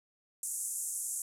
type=band-pass noise; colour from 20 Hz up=white; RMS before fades=-37 dBFS; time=0.43-1.22 s; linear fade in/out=2 ms; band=6900 to 11000 Hz; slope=48 dB/octave; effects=none